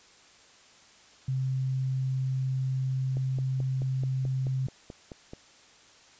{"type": "tone", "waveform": "sine", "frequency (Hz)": 131.4, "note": "C3", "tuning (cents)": 8, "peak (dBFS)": -26, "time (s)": [1.28, 4.67], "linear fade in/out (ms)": 5}
{"type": "click train", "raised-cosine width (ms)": 2, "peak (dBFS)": -27, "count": 11, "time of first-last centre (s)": [3.17, 5.335], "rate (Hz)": 4.62}
{"effects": ["white hiss -56 dBFS RMS until 6.19 s", "resampled to 16000 Hz"]}